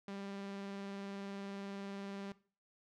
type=tone with vibrato; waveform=sawtooth; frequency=198.1 Hz; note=G3; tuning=18 cents sharp; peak=-39 dBFS; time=0.08-2.32 s; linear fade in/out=2 ms; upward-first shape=sine; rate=20 Hz; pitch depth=21 cents each way; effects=noise-tail reverb RT60 0.4 s tail -19 dB re dry + low-pass 5000 Hz 12 dB/octave